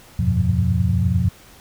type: tone cluster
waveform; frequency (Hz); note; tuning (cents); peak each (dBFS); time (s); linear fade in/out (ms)
sine; 82.3 / 92.4 / 101.8 / 124.5 / 176.9; E2 / F#2 / G#2 / B2 / F3; -2 / -2 / -34 / +14 / +23; -22; 0.19-1.29; 5
effects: pink hiss -47 dBFS RMS until 1.6 s

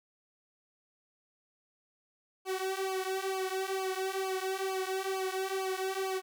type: tone with flanger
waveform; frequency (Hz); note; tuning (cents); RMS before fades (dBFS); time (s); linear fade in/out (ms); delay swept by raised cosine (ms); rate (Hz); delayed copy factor
sawtooth; 380.5; F#4; +48; -34; 2.45-6.22; 50; 0.53 to 3.63; 2.2; -0.95
effects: none

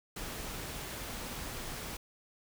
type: noise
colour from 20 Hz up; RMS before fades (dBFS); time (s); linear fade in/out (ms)
pink; -41; 0.16-1.97; 5
effects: none

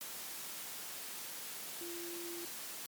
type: tone in noise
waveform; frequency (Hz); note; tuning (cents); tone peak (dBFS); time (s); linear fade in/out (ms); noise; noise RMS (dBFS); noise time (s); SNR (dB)
sine; 343.7; F4; -28; -44; 1.81-2.45; 0; white; -45; 0.01-2.86; -2
effects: high-pass 150 Hz 12 dB/octave + MP3 96 kbps

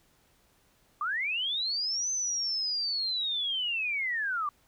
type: linear two-way sweep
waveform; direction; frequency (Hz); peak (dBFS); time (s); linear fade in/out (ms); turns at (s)
sine; up then down; 1139 to 6200 to 1139; -28; 1.01-4.49; 2; 2.11
effects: pink hiss -66 dBFS RMS until 4.67 s

